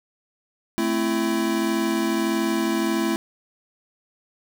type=chord; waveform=square; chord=A minor; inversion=none; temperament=equal with one note detuned; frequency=220 / 261.6 / 334.2 Hz; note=A3 / C4 / E4; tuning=0 / 0 / +24 cents; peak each=-26 / -29 / -24 dBFS; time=0.78-3.16 s; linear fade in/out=0 ms; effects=none